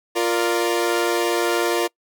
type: chord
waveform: sawtooth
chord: Bb major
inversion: second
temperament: equal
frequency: 349.2 / 466.2 / 587.3 Hz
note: F4 / Bb4 / D5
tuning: 0 / 0 / 0 cents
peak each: -17 / -19 / -23 dBFS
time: 0.15-1.88 s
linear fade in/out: 20 ms
effects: noise-tail reverb RT60 0.1 s tail -24 dB re dry